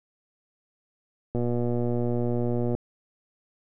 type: click train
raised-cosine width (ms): 2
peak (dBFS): -15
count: 169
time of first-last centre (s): 1.35-2.75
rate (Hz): 120
effects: none